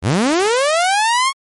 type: linear sweep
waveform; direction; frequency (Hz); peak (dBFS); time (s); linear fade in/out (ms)
sawtooth; up; 71.6 to 1108.7; -9; 0.02-1.33; 50
effects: MP3 48 kbps